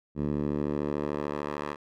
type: tone with band-pass filter sweep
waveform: 10% pulse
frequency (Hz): 73.42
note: D2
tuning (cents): 0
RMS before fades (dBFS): -31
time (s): 0.15-1.77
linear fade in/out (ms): 50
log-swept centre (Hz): 200 to 1100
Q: 0.86
effects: none